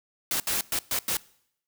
white noise bursts at uneven times, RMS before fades -27 dBFS, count 5, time 0.31-0.4 / 0.47-0.61 / 0.72-0.79 / 0.91-0.99 / 1.08-1.17 s, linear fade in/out 2 ms, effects noise-tail reverb RT60 0.7 s tail -22 dB re dry

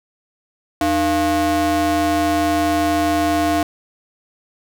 square ring-modulated tone, 193.9 Hz, G3, 19 cents flat, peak -13 dBFS, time 0.81-3.63 s, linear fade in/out 2 ms, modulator 498 Hz, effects none

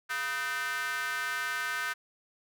square tone with high-pass filter, 139.3 Hz, C#3, 9 cents sharp, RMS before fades -33 dBFS, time 0.09-1.94 s, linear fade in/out 20 ms, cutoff 1500 Hz, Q 4.1, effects none

